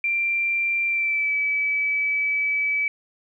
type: tone with pitch glide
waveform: sine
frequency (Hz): 2365 to 2295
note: D7 to D7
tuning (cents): +12 to -40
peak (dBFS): -20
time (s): 0.04-2.88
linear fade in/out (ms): 2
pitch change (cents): -52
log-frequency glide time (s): 0.87-1.34
effects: 10-bit